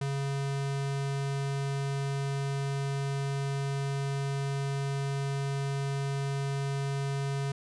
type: tone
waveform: square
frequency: 138.59 Hz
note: C#3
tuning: in tune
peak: -30 dBFS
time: 0.01-7.52 s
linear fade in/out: 5 ms
effects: resampled to 22050 Hz